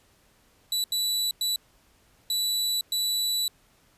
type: tone bursts at uneven times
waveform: sawtooth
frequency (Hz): 3951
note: B7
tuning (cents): 0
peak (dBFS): -21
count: 5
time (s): 0.72-0.84 / 0.92-1.31 / 1.41-1.56 / 2.3-2.81 / 2.92-3.48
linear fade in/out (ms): 2
effects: pink hiss -62 dBFS RMS until 3.97 s + resampled to 32000 Hz